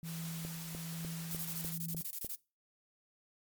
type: tone with tremolo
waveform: sine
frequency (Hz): 164.81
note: E3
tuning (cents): 0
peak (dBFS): -39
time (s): 0.03-2.01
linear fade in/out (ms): 0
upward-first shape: triangle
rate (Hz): 1.2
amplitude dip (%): 45
type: noise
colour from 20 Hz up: white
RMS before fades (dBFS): -47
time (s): 0.03-1.76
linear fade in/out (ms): 50
type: click train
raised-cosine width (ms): 2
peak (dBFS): -31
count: 7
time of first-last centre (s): 0.45-2.246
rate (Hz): 3.34
type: noise bursts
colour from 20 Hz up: violet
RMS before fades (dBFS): -40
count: 13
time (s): 1.31-2.35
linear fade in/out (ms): 0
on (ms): 56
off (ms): 26
effects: noise-tail reverb RT60 0.3 s tail -22 dB re dry + MP3 96 kbps